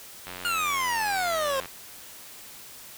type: click train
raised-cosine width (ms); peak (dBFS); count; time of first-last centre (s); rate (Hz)
0.3; -21; 126; 0.27-1.657; 90.1
type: exponential sweep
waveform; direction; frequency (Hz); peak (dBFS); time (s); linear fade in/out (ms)
25% pulse; down; 1438 to 523.3; -21; 0.45-1.6; 0
effects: white hiss -45 dBFS RMS until 2.97 s